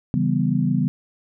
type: chord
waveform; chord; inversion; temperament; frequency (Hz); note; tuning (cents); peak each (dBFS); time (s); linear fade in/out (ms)
sine; C# half-diminished seventh; none; equal; 138.59 / 164.81 / 196 / 246.9; C#3 / E3 / G3 / B3; 0 / 0 / 0 / 0; -23; 0.14-0.88; 0
effects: none